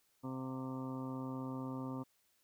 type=harmonic tone with a mistuned harmonic; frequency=130.81 Hz; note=C3; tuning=in tune; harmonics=1 / 2 / 3 / 4 / 5 / 6 / 7 / 8 / 9; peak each=-45 / -41 / -53 / -51 / -58 / -60 / -52 / -56 / -53 dBFS; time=0.23-2.04 s; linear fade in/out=20 ms; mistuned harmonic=6; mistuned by=-79 cents; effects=white hiss -75 dBFS RMS until 2.43 s